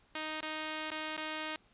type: tone with dropouts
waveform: 5% pulse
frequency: 311.1 Hz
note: D#4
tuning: in tune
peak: -25 dBFS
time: 0.15-1.56 s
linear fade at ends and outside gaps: 2 ms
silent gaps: 0.406-0.428 / 0.905-0.915 / 1.167-1.176 s
effects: pink hiss -67 dBFS RMS until 1.73 s + resampled to 8000 Hz